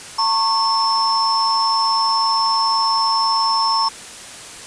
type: tone cluster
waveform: sine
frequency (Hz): 906 / 1096 / 5320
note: A#5 / C#6 / E8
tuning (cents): -50 / -20 / +15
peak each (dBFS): -19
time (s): 0.18-3.89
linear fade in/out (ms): 10
effects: white hiss -35 dBFS RMS until 4.66 s + resampled to 22050 Hz